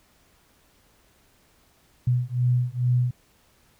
sine beating tone pair, 122.7 / 125 Hz, B2 / B2, -11 / +21 cents, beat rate 2.3 Hz, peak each -23 dBFS, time 2.07-3.11 s, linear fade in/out 5 ms, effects pink hiss -61 dBFS RMS until 3.79 s

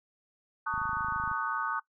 sine chord, D# half-diminished seventh, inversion second, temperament just, 896 / 1120.1 / 1244.5 / 1493.4 Hz, A5 / C#6 / D#6 / F#6, +31 / +18 / 0 / +16 cents, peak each -36 / -35 / -34 / -34 dBFS, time 0.66-1.8 s, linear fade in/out 10 ms
click train, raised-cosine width 5 ms, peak -32 dBFS, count 16, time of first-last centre 0.74-1.315 s, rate 26.1 Hz
effects noise-tail reverb RT60 0.1 s tail -20 dB re dry

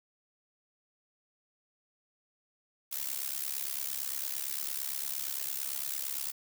blue noise with amplitude modulation, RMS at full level -32 dBFS, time 2.91-6.32 s, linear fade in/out 20 ms, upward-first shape sine, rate 68.8 Hz, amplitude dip 90%, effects none

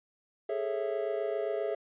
triangle chord, A major seventh, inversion third, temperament just, 412.5 / 440 / 550 / 660 Hz, G#4 / A4 / C#5 / E5, -12 / 0 / -14 / +2 cents, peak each -32 / -35 / -35 / -33 dBFS, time 0.49-1.75 s, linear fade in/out 5 ms, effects resampled to 8000 Hz

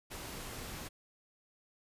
pink noise, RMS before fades -44 dBFS, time 0.1-0.89 s, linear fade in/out 20 ms, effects resampled to 32000 Hz

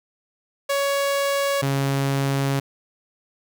sawtooth tone pair in turn, 559 / 137.71 Hz, C#5 / C#3, +14 / -11 cents, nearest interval 2 octaves, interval 2425 cents, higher first, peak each -16 dBFS, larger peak neither, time 0.69-1.62 / 1.62-2.6 s, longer second, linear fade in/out 10 ms, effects none

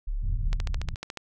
sine tone, 35.38 Hz, C#1, 36 cents sharp, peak -26 dBFS, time 0.07-0.78 s, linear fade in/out 10 ms
pink low-pass noise, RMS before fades -32 dBFS, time 0.22-0.95 s, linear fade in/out 10 ms, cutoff 120 Hz, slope 24 dB/octave
click train, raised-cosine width 0.2 ms, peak -17 dBFS, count 10, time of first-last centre 0.53-1.173 s, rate 14 Hz
effects none

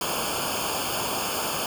pink noise with comb filter, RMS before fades -28 dBFS, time 0.01-1.66 s, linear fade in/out 2 ms, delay 0.51 ms, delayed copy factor -0.95, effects none

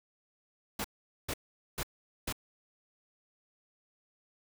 pink noise bursts, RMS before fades -35 dBFS, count 4, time 0.79-2.326 s, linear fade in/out 5 ms, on 54 ms, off 440 ms, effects none

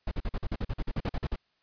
brown noise bursts, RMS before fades -30 dBFS, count 15, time 0.07-1.36 s, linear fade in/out 5 ms, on 44 ms, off 45 ms, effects white hiss -72 dBFS RMS until 1.62 s + resampled to 11025 Hz

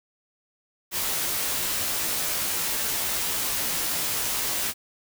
white noise with comb filter, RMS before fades -27 dBFS, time 0.91-4.74 s, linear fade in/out 50 ms, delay 15 ms, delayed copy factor -0.55, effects none

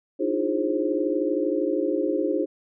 sine tone cluster, 299.3 / 318.7 / 351.7 / 412 / 531 Hz, D4 / D#4 / F4 / G#4 / C5, +33 / +42 / +12 / -14 / +25 cents, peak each -28 dBFS, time 0.19-2.46 s, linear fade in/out 20 ms, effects none

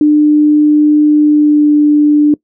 sine tone with pitch glide, 299.6 to 296.7 Hz, D4 to D4, +35 to +18 cents, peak -4 dBFS, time 0.01-2.34 s, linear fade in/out 2 ms, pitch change -17 cents, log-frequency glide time 1.2-1.72 s, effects noise-tail reverb RT60 0.1 s tail -22 dB re dry

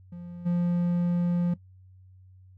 triangle tone with level steps, 174.61 Hz, F3, in tune, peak -35 / -20 dBFS, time 0.12-1.54 s, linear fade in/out 5 ms, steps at 0.45 s, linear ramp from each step 20 ms, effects noise-tail reverb RT60 0.1 s tail -17 dB re dry + added 93 Hz sine -50 dBFS peak until 2.57 s

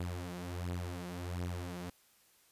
sawtooth beating tone pair, 88 / 89.4 Hz, F2 / F2, +14 / +41 cents, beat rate 1.4 Hz, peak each -36 / -38 dBFS, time 0-1.9 s, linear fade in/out 5 ms, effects white hiss -67 dBFS RMS until 2.51 s + resampled to 32000 Hz

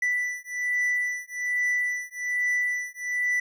triangle beating tone pair, 1975.5 / 1976.7 Hz, B6 / B6, 0 / +1 cents, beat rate 1.2 Hz, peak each -26 dBFS, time 0.02-3.4 s, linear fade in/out 5 ms, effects none

